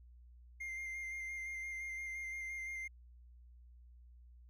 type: tone with vibrato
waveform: triangle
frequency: 2104 Hz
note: C7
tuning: 9 cents sharp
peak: -39 dBFS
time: 0.6-2.88 s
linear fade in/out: 10 ms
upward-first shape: square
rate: 5.8 Hz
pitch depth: 14 cents each way
effects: added 60 Hz sine -56 dBFS peak until 4.49 s